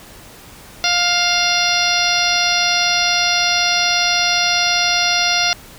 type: harmonic tone with a mistuned harmonic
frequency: 704 Hz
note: F5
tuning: 14 cents sharp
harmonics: 1 / 2 / 3 / 4 / 5 / 6 / 7 / 8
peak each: -22 / -22 / -22 / -22 / -22 / -22 / -22 / -22 dBFS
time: 0.84-5.53 s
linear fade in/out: 0 ms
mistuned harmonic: 4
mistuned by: -28 cents
effects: pink hiss -40 dBFS RMS until 5.78 s